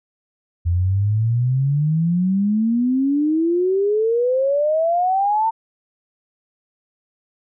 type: exponential sweep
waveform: sine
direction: up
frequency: 84 to 913 Hz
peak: -15 dBFS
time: 0.65-5.51 s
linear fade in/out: 20 ms
effects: none